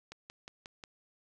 click train, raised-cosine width 0.2 ms, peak -28 dBFS, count 5, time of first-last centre 0.12-0.838 s, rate 5.57 Hz, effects none

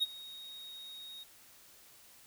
triangle tone with ADSR envelope, 3753 Hz, A#7, 11 cents sharp, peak -24 dBFS, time 0-1.24 s, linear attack 26 ms, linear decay 28 ms, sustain -20 dB, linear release 14 ms, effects white hiss -59 dBFS RMS until 2.26 s

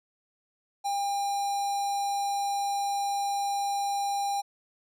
square tone with notch filter, 802 Hz, G5, 39 cents sharp, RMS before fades -29 dBFS, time 0.84-4.42 s, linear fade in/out 20 ms, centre 2200 Hz, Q 1.1, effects low-pass 11000 Hz 12 dB/octave

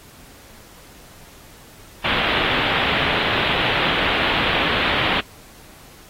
white low-pass noise, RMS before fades -21 dBFS, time 2.04-5.21 s, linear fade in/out 10 ms, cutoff 3500 Hz, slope 48 dB/octave, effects pink hiss -46 dBFS RMS until 6.09 s + AAC 48 kbps

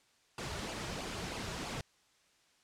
pink noise with flanger, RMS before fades -40 dBFS, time 0.38-1.81 s, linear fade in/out 2 ms, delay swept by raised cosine 0.51 to 4.01 ms, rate 3.1 Hz, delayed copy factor -0.55, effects white hiss -69 dBFS RMS until 2.63 s + low-pass 7000 Hz 12 dB/octave

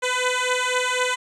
10% pulse beating tone pair, 500 / 504 Hz, B4 / B4, +21 / +35 cents, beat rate 4 Hz, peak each -15 dBFS, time 0.02-1.16 s, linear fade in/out 20 ms, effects resampled to 24000 Hz

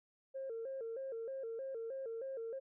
sine tone with vibrato, 493.9 Hz, B4, in tune, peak -39 dBFS, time 0.34-2.6 s, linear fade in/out 20 ms, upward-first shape square, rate 3.2 Hz, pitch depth 140 cents each way, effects tanh soft clip ceiling -36 dBFS

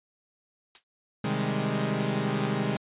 blue noise with exponential decay, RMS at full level -34 dBFS, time 0.75-0.84 s, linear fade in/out 2 ms, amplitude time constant 18 ms
sawtooth chord, Ab major seventh, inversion first, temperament equal, 130.81 / 155.56 / 196 / 207.7 Hz, C3 / Eb3 / G3 / Ab3, 0 / 0 / 0 / 0 cents, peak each -28 / -28 / -29 / -26 dBFS, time 1.24-2.77 s, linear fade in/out 5 ms
effects resampled to 8000 Hz

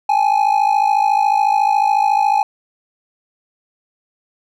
triangle ring-modulated tone, 830.6 Hz, G#5, in tune, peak -7 dBFS, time 0.09-2.43 s, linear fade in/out 2 ms, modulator 27 Hz, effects none

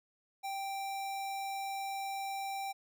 square tone, 784 Hz, G5, in tune, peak -37 dBFS, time 0.43-2.73 s, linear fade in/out 20 ms, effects none

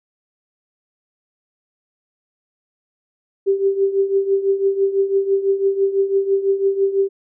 sine tone with tremolo, 392 Hz, G4, in tune, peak -11 dBFS, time 3.46-7.09 s, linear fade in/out 20 ms, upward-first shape triangle, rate 6 Hz, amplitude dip 80%, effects none

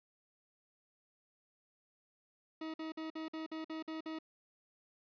40% pulse tone bursts, 317.8 Hz, D#4, 37 cents sharp, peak -39 dBFS, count 9, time 2.61-4.188 s, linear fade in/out 5 ms, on 130 ms, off 51 ms, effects resampled to 11025 Hz + 12-bit

